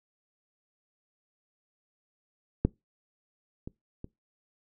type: clicks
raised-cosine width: 3 ms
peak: -9 / -25 / -26 dBFS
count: 3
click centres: 2.65 / 3.675 / 4.044 s
effects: noise-tail reverb RT60 0.2 s tail -23 dB re dry